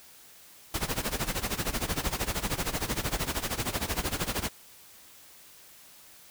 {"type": "noise with tremolo", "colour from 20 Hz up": "pink", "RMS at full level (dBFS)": -28, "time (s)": [0.74, 4.49], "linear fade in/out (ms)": 2, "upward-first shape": "sine", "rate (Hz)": 13, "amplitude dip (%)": 85, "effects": ["white hiss -53 dBFS RMS until 6.3 s"]}